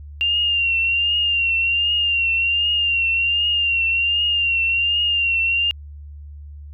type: tone with vibrato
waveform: sine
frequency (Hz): 2777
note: F7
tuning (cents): -10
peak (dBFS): -16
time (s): 0.21-5.71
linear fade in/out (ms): 0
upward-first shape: triangle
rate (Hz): 1.3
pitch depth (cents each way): 55
effects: added 73 Hz sine -34 dBFS peak until 6.73 s